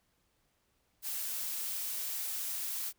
blue noise, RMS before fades -37 dBFS, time 1.02-2.93 s, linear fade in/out 50 ms, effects pink hiss -75 dBFS RMS until 2.98 s

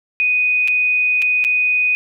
sine tone with dropouts, 2489 Hz, D#7, in tune, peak -13 dBFS, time 0.2-1.95 s, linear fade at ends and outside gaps 0 ms, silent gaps 0.676-0.682 / 1.219-1.223 / 1.441-1.448 s, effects none

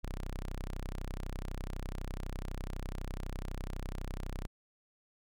sawtooth tone, 32 Hz, C1, 38 cents flat, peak -33 dBFS, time 0.03-4.47 s, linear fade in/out 10 ms, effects none

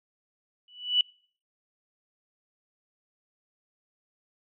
sine tone with exponential growth, 2960 Hz, F#7, in tune, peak -16 dBFS, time 0.68-1.01 s, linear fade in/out 2 ms, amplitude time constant 71 ms, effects noise-tail reverb RT60 0.5 s tail -26 dB re dry

